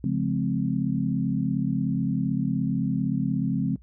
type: chord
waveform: sine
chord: Db major seventh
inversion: none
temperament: equal with one note detuned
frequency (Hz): 138.59 / 174.61 / 211.9 / 261.6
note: Db3 / F3 / Ab3 / C4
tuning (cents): 0 / 0 / +35 / 0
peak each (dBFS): -28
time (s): 0.04-3.76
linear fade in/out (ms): 2
effects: noise-tail reverb RT60 0.1 s tail -22 dB re dry + added 60 Hz sine -48 dBFS peak until 3.82 s